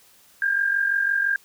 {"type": "tone pair together", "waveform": "sine", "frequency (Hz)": [1598, 1643.9], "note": ["G6", "G#6"], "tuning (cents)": [33, -18], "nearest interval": "unison", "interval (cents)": 49, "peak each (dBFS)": [-20, -26], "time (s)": [0.42, 1.36], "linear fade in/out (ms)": 2, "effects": ["white hiss -55 dBFS RMS until 1.44 s"]}